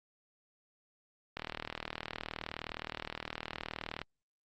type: click train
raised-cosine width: 0.3 ms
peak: -21 dBFS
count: 105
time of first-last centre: 1.37-4.016 s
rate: 39.3 Hz
effects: Opus 48 kbps